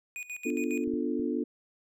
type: tone with tremolo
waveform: square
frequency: 2470 Hz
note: D#7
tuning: 13 cents flat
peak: -36 dBFS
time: 0.16-0.84 s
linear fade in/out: 0 ms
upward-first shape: square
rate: 7.3 Hz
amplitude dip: 80%
type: chord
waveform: sine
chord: B half-diminished seventh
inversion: none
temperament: equal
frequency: 246.9 / 293.7 / 349.2 / 440 Hz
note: B3 / D4 / F4 / A4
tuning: 0 / 0 / 0 / 0 cents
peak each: -32 / -32 / -34 / -36 dBFS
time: 0.45-1.44 s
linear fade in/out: 10 ms
type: clicks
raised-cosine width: 5 ms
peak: -36 dBFS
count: 3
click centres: 0.876 / 0.938 / 1.197 s
effects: low-pass 12000 Hz 12 dB/octave